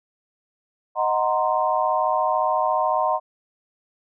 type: chord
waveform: sine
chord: C half-diminished seventh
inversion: first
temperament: equal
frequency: 622.3 / 740 / 932.3 / 1046.5 Hz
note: Eb5 / Gb5 / Bb5 / C6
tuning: 0 / 0 / 0 / 0 cents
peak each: -24 dBFS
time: 0.95-3.2 s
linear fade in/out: 50 ms
effects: none